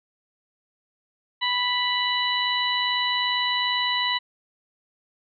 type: harmonic tone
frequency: 987.8 Hz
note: B5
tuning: in tune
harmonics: 1 / 2 / 3 / 4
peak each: -27 / -27 / -27 / -27 dBFS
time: 1.41-4.19 s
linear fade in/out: 20 ms
effects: none